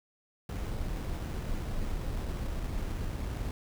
brown noise with sample-and-hold, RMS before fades -34 dBFS, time 0.49-3.51 s, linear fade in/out 2 ms, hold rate 4410 Hz, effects none

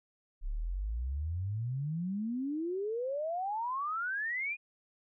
sine exponential sweep, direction up, 32.53 to 2489 Hz, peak -32 dBFS, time 0.41-4.57 s, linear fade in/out 50 ms, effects none

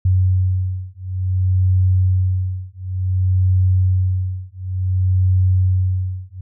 sine beating tone pair, 92.5 / 93.06 Hz, F#2 / F#2, 0 / +10 cents, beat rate 0.56 Hz, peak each -17 dBFS, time 0.05-6.41 s, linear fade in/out 5 ms, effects none

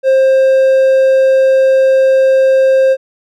triangle tone, 530 Hz, C5, 22 cents sharp, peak -4 dBFS, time 0.03-2.97 s, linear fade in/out 50 ms, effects none

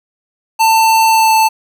square tone with pitch glide, 892 to 882.8 Hz, A5 to A5, +23 to +5 cents, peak -8 dBFS, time 0.59-1.49 s, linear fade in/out 20 ms, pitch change -18 cents, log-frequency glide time 1.11-1.35 s, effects none

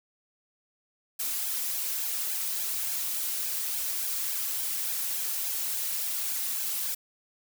blue noise with flanger, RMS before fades -31 dBFS, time 1.19-6.95 s, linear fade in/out 10 ms, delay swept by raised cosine 1.2 to 3.7 ms, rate 3.5 Hz, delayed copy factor +0.8, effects none

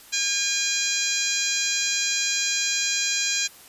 harmonic tone, 811 Hz, G#5, 41 cents flat, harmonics 2 / 3 / 4 / 5 / 6 / 7 / 8 / 9, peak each -33 / -29 / -32 / -29 / -32 / -32 / -29 / -29 dBFS, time 0.12-3.48 s, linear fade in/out 20 ms, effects white hiss -48 dBFS RMS until 3.68 s + resampled to 32000 Hz

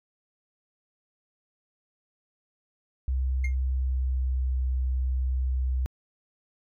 sine tone with pitch glide, 65 to 64.22 Hz, C2 to C2, -11 to -32 cents, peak -23 dBFS, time 3.08-5.86 s, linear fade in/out 0 ms, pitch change -21 cents, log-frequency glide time 3.73-4.22 s
triangle tone with exponential decay, 2123 Hz, C7, 25 cents sharp, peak -27 dBFS, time 3.44-3.55 s, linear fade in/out 5 ms, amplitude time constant 23 ms
effects tanh soft clip ceiling -17 dBFS

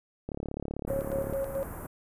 click train, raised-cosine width 2 ms, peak -21 dBFS, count 38, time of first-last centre 0.29-1.326 s, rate 35.7 Hz
pink band-stop noise, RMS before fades -40 dBFS, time 0.87-1.87 s, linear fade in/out 10 ms, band 1500 to 11000 Hz, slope 24 dB/octave
sine tone with tremolo, 546 Hz, C#5, 26 cents flat, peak -28 dBFS, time 0.9-1.63 s, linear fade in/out 0 ms, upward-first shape square, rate 4.6 Hz, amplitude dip 65%
effects resampled to 32000 Hz

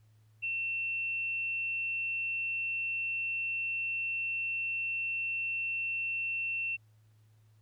sine tone, 2700 Hz, E7, 41 cents sharp, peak -31 dBFS, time 0.42-6.77 s, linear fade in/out 20 ms, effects added 108 Hz sine -60 dBFS peak until 7.61 s + pink hiss -75 dBFS RMS until 7.61 s

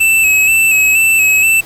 square tone with vibrato, 2611 Hz, E7, 17 cents flat, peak -8 dBFS, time 0-1.61 s, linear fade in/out 10 ms, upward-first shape square, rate 2.1 Hz, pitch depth 32 cents each way, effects pink hiss -35 dBFS RMS until 1.65 s

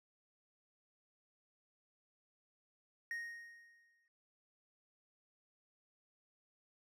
triangle tone with exponential decay, 1864.7 Hz, A#6, in tune, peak -36 dBFS, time 3.11-4.08 s, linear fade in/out 1 ms, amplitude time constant 210 ms, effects none

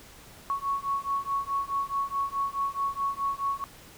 sine beating tone pair, 1107 / 1111.7 Hz, C#6 / C#6, -3 / +5 cents, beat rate 4.7 Hz, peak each -30 dBFS, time 0.5-3.64 s, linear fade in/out 0 ms, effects pink hiss -50 dBFS RMS until 3.97 s

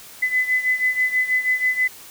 sine beating tone pair, 2011 / 2017.2 Hz, B6 / B6, +31 / +36 cents, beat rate 6.2 Hz, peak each -19 / -23 dBFS, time 0.22-1.88 s, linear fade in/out 10 ms, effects white hiss -42 dBFS RMS until 2.1 s

